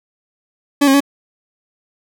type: tone with pitch steps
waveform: 40% pulse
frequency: 285.2 / 270.8 / 281.3 Hz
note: C#4 / C#4 / C#4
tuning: +49 / -40 / +26 cents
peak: -8 dBFS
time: 0.81-1.005 s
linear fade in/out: 10 ms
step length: 65 ms
effects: none